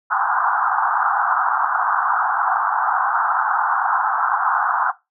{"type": "band-pass noise", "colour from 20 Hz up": "white", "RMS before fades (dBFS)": -19, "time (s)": [0.1, 4.92], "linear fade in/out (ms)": 20, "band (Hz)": [740, 1500], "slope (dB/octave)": 96, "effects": ["noise-tail reverb RT60 0.2 s tail -17 dB re dry"]}